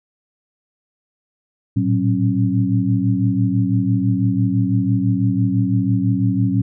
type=tone cluster; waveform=sine; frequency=111.3 / 117.3 / 188.2 / 272.4 Hz; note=A2 / A#2 / F#3 / C#4; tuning=+20 / +11 / +30 / -30 cents; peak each=-20 dBFS; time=1.76-6.62 s; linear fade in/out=10 ms; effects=none